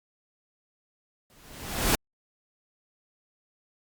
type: noise with exponential growth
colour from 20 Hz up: pink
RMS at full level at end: -20 dBFS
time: 1.3-1.95 s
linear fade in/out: 0 ms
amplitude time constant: 140 ms
effects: Opus 48 kbps